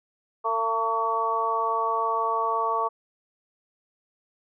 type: harmonic tone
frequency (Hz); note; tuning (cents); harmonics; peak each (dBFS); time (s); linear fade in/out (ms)
225.9; A3; +46; 2 / 3 / 4 / 5; -31 / -31 / -28 / -25; 0.44-2.89; 20
effects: none